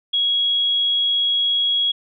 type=tone; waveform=sine; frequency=3319 Hz; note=G#7; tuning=2 cents flat; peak=-16 dBFS; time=0.13-1.92 s; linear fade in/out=10 ms; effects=none